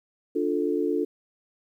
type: chord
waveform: sine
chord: D minor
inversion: none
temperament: just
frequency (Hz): 293.7 / 352.4 / 440.5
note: D4 / F4 / A4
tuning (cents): 0 / +16 / +2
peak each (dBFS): -27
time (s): 0.35-1.05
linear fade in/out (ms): 10
effects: 10-bit